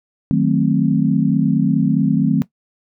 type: chord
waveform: sine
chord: D# diminished seventh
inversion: none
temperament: equal with one note detuned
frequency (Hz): 155.56 / 185 / 220 / 263.4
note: D#3 / F#3 / A3 / C4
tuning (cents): 0 / 0 / 0 / +12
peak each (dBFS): -18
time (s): 0.31-2.42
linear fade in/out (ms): 0
effects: noise-tail reverb RT60 0.1 s tail -17 dB re dry